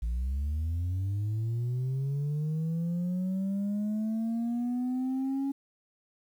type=linear sweep; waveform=sine; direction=up; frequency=55 to 277.2 Hz; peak=-25 dBFS; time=0.02-5.52 s; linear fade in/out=10 ms; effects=tanh soft clip ceiling -27 dBFS + 10-bit